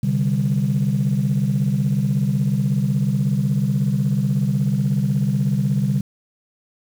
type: chord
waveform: sine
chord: C suspended second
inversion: none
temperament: just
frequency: 130.81 / 147.16 / 196.22 Hz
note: C3 / D3 / G3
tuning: 0 / +4 / +2 cents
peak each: -20 dBFS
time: 0.03-6.01 s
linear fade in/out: 5 ms
effects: tanh soft clip ceiling -10 dBFS + 7-bit